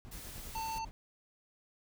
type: noise with tremolo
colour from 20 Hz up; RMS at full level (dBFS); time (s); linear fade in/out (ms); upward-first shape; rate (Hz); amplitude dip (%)
brown; -45; 0.05-0.91; 0; triangle; 10; 75
type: noise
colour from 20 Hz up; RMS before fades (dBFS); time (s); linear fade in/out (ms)
white; -49; 0.11-0.79; 10
type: harmonic tone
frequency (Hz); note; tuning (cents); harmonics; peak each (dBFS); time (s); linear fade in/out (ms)
895; A5; +29; 1 / 3 / 5 / 7; -36 / -49 / -50 / -53; 0.55-0.85; 5
effects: none